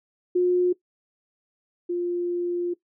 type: tone pair in turn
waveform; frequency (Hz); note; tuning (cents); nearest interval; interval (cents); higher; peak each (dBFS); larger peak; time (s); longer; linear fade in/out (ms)
sine; 358.9 / 350.5; F4 / F4; +47 / +6; unison; 41; first; -17 / -23; first; 0.35-0.73 / 1.89-2.74; second; 10
effects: noise-tail reverb RT60 0.1 s tail -18 dB re dry